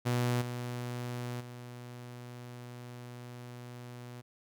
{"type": "tone with level steps", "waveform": "sawtooth", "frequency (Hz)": 122.2, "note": "B2", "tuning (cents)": -18, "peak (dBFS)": [-24, -32, -40], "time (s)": [0.05, 4.22], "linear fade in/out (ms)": 20, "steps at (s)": [0.41, 1.4], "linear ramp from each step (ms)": 10, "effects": []}